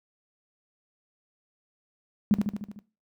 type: tone with echo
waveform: sine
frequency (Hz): 207.7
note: G#3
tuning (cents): 0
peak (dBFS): -16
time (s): 2.31-2.34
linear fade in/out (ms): 0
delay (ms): 75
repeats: 6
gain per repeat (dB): -4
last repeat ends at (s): 2.79
effects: noise-tail reverb RT60 0.3 s tail -17 dB re dry + high-pass 60 Hz 12 dB/octave